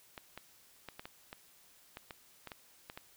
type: clicks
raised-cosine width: 0.3 ms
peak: -28 dBFS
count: 12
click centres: 0.178 / 0.376 / 0.887 / 0.995 / 1.055 / 1.329 / 1.971 / 2.108 / 2.473 / 2.518 / 2.899 / 2.975 s
effects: white hiss -63 dBFS RMS until 3.16 s